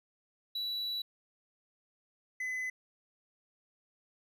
triangle tone pair in turn, 3935 / 2020 Hz, B7 / B6, -7 / +39 cents, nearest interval octave, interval 1154 cents, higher first, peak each -32 / -32 dBFS, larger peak neither, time 0.55-1.02 / 2.4-2.7 s, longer first, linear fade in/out 5 ms, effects none

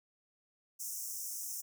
pink high-pass noise, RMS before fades -41 dBFS, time 0.79-1.62 s, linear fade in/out 20 ms, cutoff 5500 Hz, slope 96 dB/octave, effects none

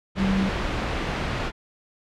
sine tone in noise, 192.8 Hz, G3, 28 cents flat, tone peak -20 dBFS, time 0.16-0.51 s, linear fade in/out 50 ms, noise pink, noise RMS -26 dBFS, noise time 0.15-1.52 s, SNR +3 dB, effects low-pass 3000 Hz 12 dB/octave

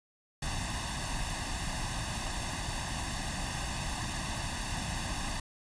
pink noise with comb filter, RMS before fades -35 dBFS, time 0.42-5.4 s, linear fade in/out 5 ms, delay 1.1 ms, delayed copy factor +0.8, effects resampled to 22050 Hz

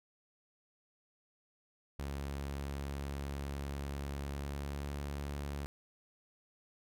sawtooth tone with pitch glide, 70.1 to 71.28 Hz, C#2 to C#2, +20 to +49 cents, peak -34 dBFS, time 1.99-5.66 s, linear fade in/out 0 ms, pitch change +29 cents, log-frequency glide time 4.29-4.9 s, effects none

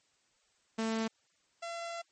sawtooth tone pair in turn, 223.3 / 678.5 Hz, A3 / E5, +26 / +50 cents, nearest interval octave + perfect fifth, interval 1924 cents, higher second, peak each -27 / -34 dBFS, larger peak first, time 0.78-1.08 / 1.62-2.02 s, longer second, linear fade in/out 10 ms, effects white hiss -72 dBFS RMS until 2.11 s + MP3 32 kbps

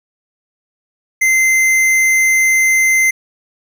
sine tone with tanh clipping, 2074 Hz, C7, 16 cents flat, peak -11 dBFS, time 1.21-3.11 s, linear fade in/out 10 ms, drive 16 dB, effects none

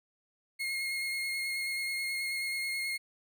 35% pulse tone with vibrato, 2150 Hz, C7, 47 cents sharp, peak -30 dBFS, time 0.59-2.98 s, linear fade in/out 20 ms, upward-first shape square, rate 9.3 Hz, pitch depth 12 cents each way, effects none

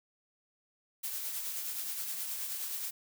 blue noise with tremolo, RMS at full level -36 dBFS, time 1.03-2.91 s, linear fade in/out 10 ms, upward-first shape triangle, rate 9.5 Hz, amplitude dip 40%, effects none

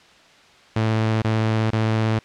sawtooth tone bursts, 110.5 Hz, A2, 8 cents sharp, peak -14 dBFS, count 3, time 0.76-2.19 s, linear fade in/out 5 ms, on 460 ms, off 25 ms, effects white hiss -50 dBFS RMS until 2.24 s + low-pass 4000 Hz 12 dB/octave

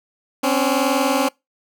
15% pulse tone pair together, 261 / 281.6 Hz, C4 / C#4, -4 / +27 cents, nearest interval minor second, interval 131 cents, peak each -13 dBFS, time 0.43-1.29 s, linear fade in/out 10 ms, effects noise-tail reverb RT60 0.2 s tail -24 dB re dry

